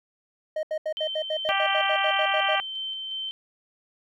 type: tone bursts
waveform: triangle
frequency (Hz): 622.3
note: D#5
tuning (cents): 0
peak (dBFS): -23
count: 14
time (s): 0.56-2.555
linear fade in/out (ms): 5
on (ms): 71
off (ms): 77
type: tone with tremolo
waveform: sine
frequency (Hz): 3097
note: G7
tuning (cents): -22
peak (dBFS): -29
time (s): 0.97-3.31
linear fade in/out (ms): 0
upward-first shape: square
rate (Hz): 2.8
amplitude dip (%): 25
type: harmonic tone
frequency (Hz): 392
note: G4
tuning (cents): 0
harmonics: 2 / 3 / 4 / 5 / 6 / 7 / 8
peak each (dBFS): -27 / -29 / -30 / -31 / -32 / -32 / -33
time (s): 1.49-2.6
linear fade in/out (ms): 0
effects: none